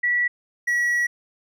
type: tone pair in turn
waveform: sine / triangle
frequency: 1945 / 1927.1 Hz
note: B6 / B6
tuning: -27 / -43 cents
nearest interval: unison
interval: 16 cents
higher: first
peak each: -18 / -17 dBFS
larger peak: second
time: 0.03-0.28 / 0.67-1.07 s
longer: second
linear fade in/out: 10 ms
effects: none